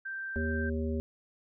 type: tone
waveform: sine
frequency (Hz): 1568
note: G6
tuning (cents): 0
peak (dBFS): -35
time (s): 0.05-0.7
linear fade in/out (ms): 10
type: harmonic tone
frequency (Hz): 79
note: D#2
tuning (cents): +27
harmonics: 1 / 3 / 5 / 7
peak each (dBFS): -32 / -34 / -37 / -42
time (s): 0.36-1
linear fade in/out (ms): 0
effects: none